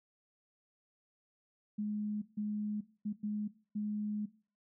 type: tone bursts at uneven times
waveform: sine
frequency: 209.8 Hz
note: G#3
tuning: 18 cents sharp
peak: -33 dBFS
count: 5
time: 1.78-2.22 / 2.37-2.81 / 3.05-3.13 / 3.23-3.48 / 3.75-4.26 s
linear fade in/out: 10 ms
effects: noise-tail reverb RT60 0.4 s tail -18 dB re dry